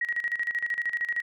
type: tone with tremolo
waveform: sine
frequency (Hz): 1902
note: A#6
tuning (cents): +34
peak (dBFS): -24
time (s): 0.01-1.22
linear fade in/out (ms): 5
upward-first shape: square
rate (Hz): 13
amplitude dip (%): 75
effects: none